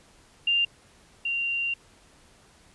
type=tone pair in turn; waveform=sine; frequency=2792 / 2770 Hz; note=F7 / F7; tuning=-1 / -15 cents; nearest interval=unison; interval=14 cents; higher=first; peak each=-20 / -25 dBFS; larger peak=first; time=0.47-0.65 / 1.25-1.74 s; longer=second; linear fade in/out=5 ms; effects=pink hiss -57 dBFS RMS until 2.74 s + resampled to 24000 Hz